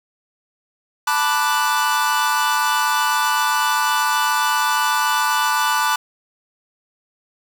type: chord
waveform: 45% pulse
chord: B minor seventh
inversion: third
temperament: equal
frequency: 880 / 987.8 / 1174.7 / 1480 Hz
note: A5 / B5 / D6 / F#6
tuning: 0 / 0 / 0 / 0 cents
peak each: -22 dBFS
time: 1.07-5.96 s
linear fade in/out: 5 ms
effects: none